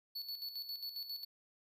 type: tone with tremolo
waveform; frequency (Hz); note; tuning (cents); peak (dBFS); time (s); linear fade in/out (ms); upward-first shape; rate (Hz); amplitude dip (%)
square; 4435; C#8; 0; -40; 0.15-1.25; 10; square; 7.4; 60
effects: none